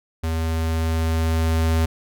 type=tone with level ramp; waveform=square; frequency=81.1 Hz; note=E2; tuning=28 cents flat; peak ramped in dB=-22 to -17 dBFS; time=0.23-1.86 s; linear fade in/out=10 ms; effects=none